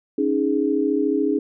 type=chord; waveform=sine; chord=C# suspended second; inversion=none; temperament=equal; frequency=277.2 / 311.1 / 415.3 Hz; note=C#4 / D#4 / G#4; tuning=0 / 0 / 0 cents; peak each=-22 dBFS; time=0.18-1.39 s; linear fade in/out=5 ms; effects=none